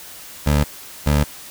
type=tone pair in turn; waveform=20% pulse; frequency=73.42 / 73.42 Hz; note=D2 / D2; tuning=0 / 0 cents; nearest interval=unison; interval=0 cents; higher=neither; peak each=-9 dBFS; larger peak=neither; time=0.46-0.64 / 1.06-1.24 s; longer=neither; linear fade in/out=10 ms; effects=white hiss -38 dBFS RMS until 1.5 s